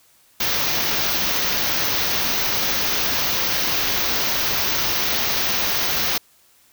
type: band-stop noise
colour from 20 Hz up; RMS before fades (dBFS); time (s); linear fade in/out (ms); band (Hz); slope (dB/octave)
white; -21; 0.4-6.18; 5; 6400 to 14000; 96
effects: white hiss -56 dBFS RMS until 6.72 s